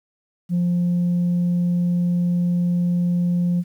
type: tone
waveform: sine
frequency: 175.5 Hz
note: F3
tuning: 9 cents sharp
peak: -15 dBFS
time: 0.49-3.64 s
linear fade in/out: 50 ms
effects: tanh soft clip ceiling -15 dBFS + 9-bit